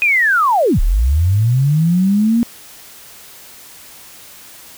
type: linear two-way sweep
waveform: sine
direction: down then up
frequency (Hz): 2520 to 30.43 to 239.2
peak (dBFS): -10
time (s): 0.02-2.43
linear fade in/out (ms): 0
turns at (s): 0.8
effects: white hiss -39 dBFS RMS until 4.77 s